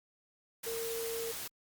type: tone in noise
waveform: sine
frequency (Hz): 458.8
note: A#4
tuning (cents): -28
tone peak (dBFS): -36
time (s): 0.66-1.32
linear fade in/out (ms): 10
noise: white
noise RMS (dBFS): -41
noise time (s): 0.63-1.48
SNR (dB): +2
effects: Opus 48 kbps